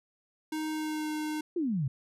square tone with pitch glide, 311.1 to 306.3 Hz, D#4 to D#4, 0 to -27 cents, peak -32 dBFS, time 0.52-1.41 s, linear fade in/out 5 ms, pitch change -27 cents, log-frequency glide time 0.7-1.1 s
sine exponential sweep, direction down, 370 to 123.47 Hz, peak -27 dBFS, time 1.56-1.88 s, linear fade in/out 5 ms
effects resampled to 32000 Hz

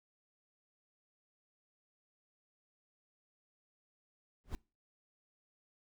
brown noise with exponential growth, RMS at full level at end -34 dBFS, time 4.44-4.55 s, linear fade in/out 0 ms, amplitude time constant 23 ms, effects noise-tail reverb RT60 0.3 s tail -24 dB re dry

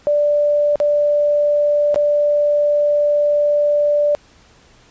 sine tone with dropouts, 587.3 Hz, D5, in tune, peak -12 dBFS, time 0.07-4.15 s, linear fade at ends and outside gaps 0 ms, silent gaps 0.757-0.801 / 1.944-1.959 s, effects pink hiss -50 dBFS RMS until 4.9 s + resampled to 16000 Hz

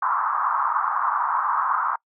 pink band-pass noise, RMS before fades -23 dBFS, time 0.02-1.96 s, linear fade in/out 5 ms, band 940 to 1300 Hz, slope 48 dB/octave, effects noise-tail reverb RT60 0.1 s tail -25 dB re dry

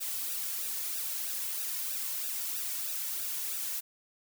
blue noise with flanger, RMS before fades -35 dBFS, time 0-3.81 s, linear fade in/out 20 ms, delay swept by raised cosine 0.92 to 2.52 ms, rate 3.1 Hz, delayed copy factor -0.75, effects none

